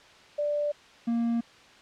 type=tone pair in turn; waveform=sine / triangle; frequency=588 / 233.3 Hz; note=D5 / A#3; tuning=+2 / +2 cents; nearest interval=octave + major third; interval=1600 cents; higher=first; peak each=-25 / -22 dBFS; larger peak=second; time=0.38-0.72 / 1.07-1.41 s; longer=neither; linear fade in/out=10 ms; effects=white hiss -53 dBFS RMS until 1.81 s + low-pass 4000 Hz 12 dB/octave